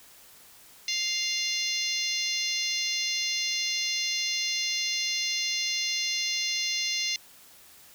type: harmonic tone with a mistuned harmonic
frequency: 698.5 Hz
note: F5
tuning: in tune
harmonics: 3 / 4 / 5 / 6 / 7 / 8 / 9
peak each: -34 / -34 / -35 / -32 / -35 / -38 / -35 dBFS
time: 0.88-7.16 s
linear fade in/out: 2 ms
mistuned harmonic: 7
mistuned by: +51 cents
effects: white hiss -53 dBFS RMS until 7.94 s